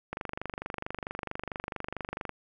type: click train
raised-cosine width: 0.5 ms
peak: -19 dBFS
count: 54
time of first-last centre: 0.13-2.293 s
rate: 24.5 Hz
effects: none